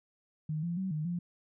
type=tone with pitch steps; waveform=sine; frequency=154.6 / 171.4 / 189.6 / 153.3 / 174.3 Hz; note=D#3 / F3 / F#3 / D#3 / F3; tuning=-11 / -32 / +43 / -25 / -3 cents; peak=-31 dBFS; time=0.49-1.19 s; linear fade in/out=5 ms; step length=140 ms; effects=none